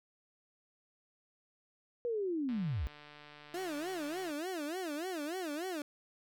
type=linear sweep; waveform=sine; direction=down; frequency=490 to 50.9 Hz; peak=-32 dBFS; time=2.05-2.87 s; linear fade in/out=0 ms
type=click train; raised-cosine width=0.3 ms; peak=-37 dBFS; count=270; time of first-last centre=2.49-4.308 s; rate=148 Hz
type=tone with vibrato; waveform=30% pulse; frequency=330.8 Hz; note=E4; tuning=6 cents sharp; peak=-34 dBFS; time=3.54-5.82 s; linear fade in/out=2 ms; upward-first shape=sine; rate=3.4 Hz; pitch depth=240 cents each way
effects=none